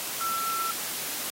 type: tone in noise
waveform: sine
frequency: 1341 Hz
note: E6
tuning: 29 cents sharp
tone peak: -28 dBFS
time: 0.21-0.71 s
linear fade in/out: 0 ms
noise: white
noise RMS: -33 dBFS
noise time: 0-1.3 s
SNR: +2 dB
effects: high-pass 150 Hz 12 dB/octave + AAC 48 kbps

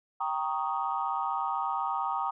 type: chord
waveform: sine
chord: Eb dominant seventh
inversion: first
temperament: equal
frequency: 784 / 932.3 / 1108.7 / 1244.5 Hz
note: G5 / Bb5 / Db6 / Eb6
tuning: 0 / 0 / 0 / 0 cents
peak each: -33 / -32 / -36 / -33 dBFS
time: 0.2-2.31 s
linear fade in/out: 10 ms
effects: tanh soft clip ceiling -17 dBFS

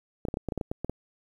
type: clicks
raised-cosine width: 2 ms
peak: -17 dBFS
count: 11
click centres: 0.252 / 0.285 / 0.341 / 0.371 / 0.487 / 0.522 / 0.577 / 0.612 / 0.715 / 0.846 / 0.896 s
effects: 9-bit

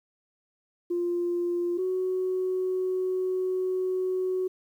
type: tone pair in turn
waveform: sine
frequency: 349.2 / 371 Hz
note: F4 / F#4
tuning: 0 / +5 cents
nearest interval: minor second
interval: 105 cents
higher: second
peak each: -24 / -24 dBFS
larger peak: neither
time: 0.9-1.78 / 1.78-4.48 s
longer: second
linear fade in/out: 10 ms
effects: tanh soft clip ceiling -20 dBFS + 10-bit

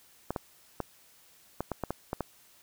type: clicks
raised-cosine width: 1 ms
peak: -17 dBFS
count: 9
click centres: 0.306 / 0.362 / 0.803 / 1.606 / 1.717 / 1.837 / 1.906 / 2.131 / 2.207 s
effects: white hiss -60 dBFS RMS until 2.62 s

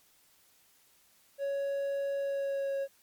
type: tone with pitch glide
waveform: triangle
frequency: 557 to 549.6 Hz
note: C#5 to C#5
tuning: +8 to -15 cents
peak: -28 dBFS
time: 1.38-2.88 s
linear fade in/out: 50 ms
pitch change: -23 cents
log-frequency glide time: 2.17-2.76 s
effects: white hiss -65 dBFS RMS until 3.02 s + MP3 96 kbps

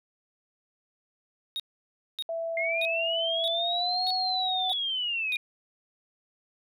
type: tone bursts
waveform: triangle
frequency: 3745 Hz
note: A#7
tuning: 7 cents sharp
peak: -28 dBFS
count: 7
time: 1.56-5.359 s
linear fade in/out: 0 ms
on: 37 ms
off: 590 ms
type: tone with pitch glide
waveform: sine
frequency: 662 to 743.1 Hz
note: E5 to F#5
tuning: +7 to +7 cents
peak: -29 dBFS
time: 2.29-4.72 s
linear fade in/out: 2 ms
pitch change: +200 cents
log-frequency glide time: 3.44-4.08 s
type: linear two-way sweep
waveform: sine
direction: up then down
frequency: 2097 to 4394 to 2406 Hz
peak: -27 dBFS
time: 2.57-5.37 s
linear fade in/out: 2 ms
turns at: 4.11 s
effects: none

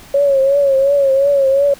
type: tone with vibrato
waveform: sine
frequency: 552 Hz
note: C#5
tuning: 7 cents flat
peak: -9 dBFS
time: 0.14-1.74 s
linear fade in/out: 5 ms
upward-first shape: triangle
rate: 2.8 Hz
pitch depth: 70 cents each way
effects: pink hiss -40 dBFS RMS until 1.79 s

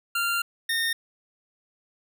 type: tone pair in turn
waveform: 25% pulse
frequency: 1389 / 1832.8 Hz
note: F6 / A#6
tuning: -10 / -30 cents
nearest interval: perfect fourth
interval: 480 cents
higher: second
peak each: -20 dBFS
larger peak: neither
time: 0.15-0.42 / 0.69-0.93 s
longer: first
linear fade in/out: 5 ms
effects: none

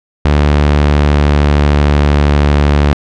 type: tone with pitch glide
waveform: sawtooth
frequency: 73.42 to 72.7 Hz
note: D2 to D2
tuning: 0 to -17 cents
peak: -3 dBFS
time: 0.25-2.93 s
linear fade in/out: 0 ms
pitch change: -17 cents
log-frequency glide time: 0.36-2.42 s
effects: low-pass 4000 Hz 12 dB/octave

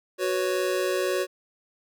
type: chord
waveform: square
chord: F# suspended fourth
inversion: none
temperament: just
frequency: 370 / 493.3 / 555 Hz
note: F#4 / B4 / C#5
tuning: 0 / -2 / +2 cents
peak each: -27 / -32 / -29 dBFS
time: 0.18-1.27 s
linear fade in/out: 50 ms
effects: none

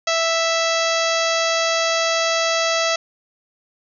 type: harmonic tone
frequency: 659.3 Hz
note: E5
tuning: in tune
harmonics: 1 / 2 / 3 / 4 / 5 / 6 / 7 / 8 / 9 / 10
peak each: -21 / -24 / -26 / -27 / -28 / -29 / -29 / -30 / -31 / -31 dBFS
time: 0.07-2.96 s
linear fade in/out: 5 ms
effects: none

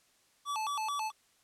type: tone with vibrato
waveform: square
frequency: 1000 Hz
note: B5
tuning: 21 cents sharp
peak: -33 dBFS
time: 0.45-1.12 s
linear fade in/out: 50 ms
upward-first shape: square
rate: 4.6 Hz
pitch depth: 240 cents each way
effects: white hiss -68 dBFS RMS until 1.43 s + low-pass 10000 Hz 12 dB/octave

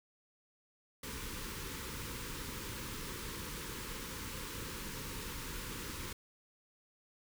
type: band-stop noise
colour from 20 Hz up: pink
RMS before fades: -43 dBFS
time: 1.03-6.13 s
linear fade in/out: 5 ms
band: 540 to 880 Hz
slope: 96 dB/octave
effects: none

